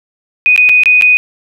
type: tone with dropouts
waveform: sine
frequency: 2489 Hz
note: D#7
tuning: in tune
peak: -4 dBFS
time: 0.46-1.17 s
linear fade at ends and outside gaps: 0 ms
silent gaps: 0.562-0.577 / 0.69-0.694 / 0.835-0.858 / 1.012-1.022 s
effects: none